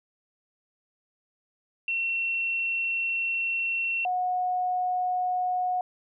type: tone pair in turn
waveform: sine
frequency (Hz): 2716 / 729.2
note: F7 / F#5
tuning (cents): -49 / -25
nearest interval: octave + major seventh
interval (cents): 2276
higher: first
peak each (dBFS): -25 / -24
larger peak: second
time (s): 1.88-4.05 / 4.05-5.81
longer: first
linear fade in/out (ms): 2
effects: none